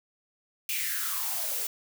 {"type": "noise with high-pass filter sweep", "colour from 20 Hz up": "blue", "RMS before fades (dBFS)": -31, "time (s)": [0.69, 1.67], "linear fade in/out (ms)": 2, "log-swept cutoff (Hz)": [2600, 410], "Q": 6.6, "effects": []}